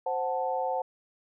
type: chord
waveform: sine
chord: F# diminished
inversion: second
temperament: equal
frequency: 523.3 / 740 / 880 Hz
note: C5 / F#5 / A5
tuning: 0 / 0 / 0 cents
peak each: -31 / -31 / -32 dBFS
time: 0.06-0.82 s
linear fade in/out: 5 ms
effects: none